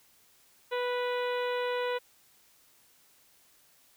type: harmonic tone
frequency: 492.3 Hz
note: B4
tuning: 6 cents flat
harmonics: 1 / 2 / 3 / 4 / 5 / 6 / 7 / 8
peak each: -30 / -36 / -40 / -42 / -44 / -46 / -47 / -48 dBFS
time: 0.71-1.99 s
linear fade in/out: 20 ms
effects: white hiss -63 dBFS RMS until 3.96 s